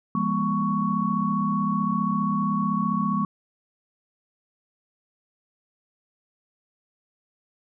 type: tone cluster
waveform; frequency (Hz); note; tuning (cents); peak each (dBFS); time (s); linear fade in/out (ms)
sine; 169.8 / 204.1 / 239.5 / 1114; F3 / G#3 / A#3 / C#6; -48 / -30 / +47 / +8; -29 / -25 / -29 / -26; 0.15-3.25; 2
effects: none